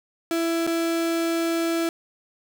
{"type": "tone with dropouts", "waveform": "35% pulse", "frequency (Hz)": 332.5, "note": "E4", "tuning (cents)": 15, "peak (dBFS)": -20, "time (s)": [0.31, 1.89], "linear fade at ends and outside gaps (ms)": 1, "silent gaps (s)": [0.667, 0.674], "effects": []}